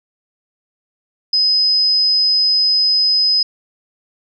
sine tone, 5040 Hz, D#8, 21 cents sharp, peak -11 dBFS, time 1.33-3.43 s, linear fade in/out 5 ms, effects none

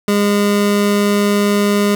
25% pulse tone, 204.4 Hz, G#3, 27 cents flat, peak -8 dBFS, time 0.08-1.95 s, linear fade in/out 2 ms, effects none

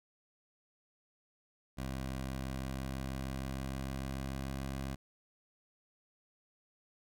15% pulse tone with pitch glide, 65.9 to 67.25 Hz, C2 to C2, +13 to +48 cents, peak -31 dBFS, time 1.77-4.96 s, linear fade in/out 20 ms, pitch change +35 cents, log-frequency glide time 2.39-4.67 s, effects none

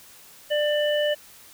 harmonic tone, 594 Hz, D5, 20 cents sharp, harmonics 1 / 3 / 5, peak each -21 / -30 / -29 dBFS, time 0.5-1.15 s, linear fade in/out 20 ms, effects white hiss -49 dBFS RMS until 1.53 s

